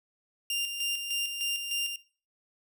sawtooth tone with tremolo, 2794 Hz, F7, in tune, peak -25 dBFS, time 0.5-1.96 s, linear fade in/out 2 ms, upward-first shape square, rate 3.3 Hz, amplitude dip 50%, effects noise-tail reverb RT60 0.4 s tail -18 dB re dry

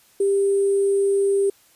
sine tone with sample-and-hold, 396.4 Hz, G4, 19 cents sharp, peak -16 dBFS, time 0.2-1.5 s, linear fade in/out 5 ms, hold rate 8820 Hz, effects white hiss -56 dBFS RMS until 1.75 s + resampled to 32000 Hz

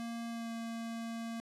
square tone with pitch glide, 232.2 to 229.3 Hz, A#3 to A#3, -7 to -28 cents, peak -39 dBFS, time 0-1.4 s, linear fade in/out 0 ms, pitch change -21 cents, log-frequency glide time 0.29-0.51 s, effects low-pass 11000 Hz 12 dB/octave

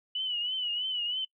sine tone with vibrato, 2960 Hz, F#7, in tune, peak -29 dBFS, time 0.15-1.25 s, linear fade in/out 5 ms, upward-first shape triangle, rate 3.1 Hz, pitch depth 86 cents each way, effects noise-tail reverb RT60 0.1 s tail -22 dB re dry

